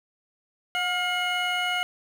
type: tone cluster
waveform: triangle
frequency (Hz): 724 / 1413 / 2150 / 2926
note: F#5 / F6 / C7 / F#7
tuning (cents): -38 / +20 / +47 / -20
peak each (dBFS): -28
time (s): 0.75-1.83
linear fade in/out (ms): 0
effects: 8-bit